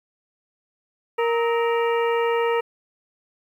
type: harmonic tone with a mistuned harmonic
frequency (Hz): 466.2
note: A#4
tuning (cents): 0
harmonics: 1 / 2 / 3 / 4 / 5 / 6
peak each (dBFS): -20 / -26 / -30 / -32 / -34 / -36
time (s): 1.18-2.61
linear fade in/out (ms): 10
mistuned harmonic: 3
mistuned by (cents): -150
effects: 9-bit